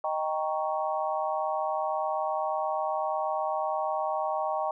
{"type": "chord", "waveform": "sine", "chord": "Eb dominant seventh", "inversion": "none", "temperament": "equal", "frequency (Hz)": [622.3, 784, 932.3, 1108.7], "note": ["Eb5", "G5", "Bb5", "Db6"], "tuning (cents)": [0, 0, 0, 0], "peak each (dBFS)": [-31, -31, -34, -34], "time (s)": [0.04, 4.71], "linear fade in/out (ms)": 2, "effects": []}